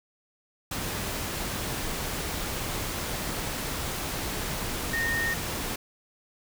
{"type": "tone in noise", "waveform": "sine", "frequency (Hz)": 1842, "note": "A#6", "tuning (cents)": -21, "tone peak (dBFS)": -26, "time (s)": [4.93, 5.34], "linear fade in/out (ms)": 5, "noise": "pink", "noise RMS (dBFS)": -32, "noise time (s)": [0.71, 5.76], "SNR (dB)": 3, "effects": []}